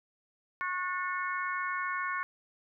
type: harmonic tone with a mistuned harmonic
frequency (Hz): 364.6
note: F#4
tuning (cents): -25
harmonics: 3 / 4 / 5 / 6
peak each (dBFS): -34 / -36 / -38 / -40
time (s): 0.61-2.23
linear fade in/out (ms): 0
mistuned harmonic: 5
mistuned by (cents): -35
effects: none